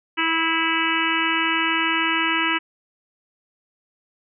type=harmonic tone with a mistuned harmonic; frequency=326.5 Hz; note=E4; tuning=17 cents flat; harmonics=1 / 3 / 4 / 5 / 6 / 7 / 8 / 9; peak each=-27 / -27 / -27 / -27 / -27 / -27 / -27 / -27 dBFS; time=0.17-2.59 s; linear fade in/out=20 ms; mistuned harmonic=6; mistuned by=+20 cents; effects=none